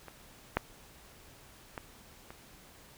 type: clicks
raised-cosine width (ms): 0.5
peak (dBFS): -30 / -12 / -23 / -30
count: 4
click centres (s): 0.083 / 0.57 / 1.778 / 2.305
effects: pink hiss -56 dBFS RMS until 2.97 s